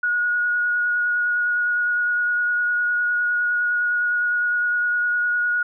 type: tone with vibrato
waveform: sine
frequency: 1450 Hz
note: F#6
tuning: 35 cents flat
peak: -18 dBFS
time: 0.03-5.63 s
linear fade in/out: 5 ms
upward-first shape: triangle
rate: 9.8 Hz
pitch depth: 14 cents each way
effects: none